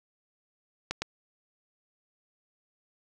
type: clicks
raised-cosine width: 0.2 ms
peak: -13 dBFS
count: 2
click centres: 0.91 / 1.02 s
effects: none